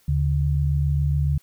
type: tone pair together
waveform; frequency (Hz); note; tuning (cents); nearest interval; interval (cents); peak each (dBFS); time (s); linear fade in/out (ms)
sine; 75.7 / 142.9; D#2 / D3; -47 / -47; major seventh; 1100; -21 / -21; 0.08-1.38; 5
effects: white hiss -60 dBFS RMS until 1.42 s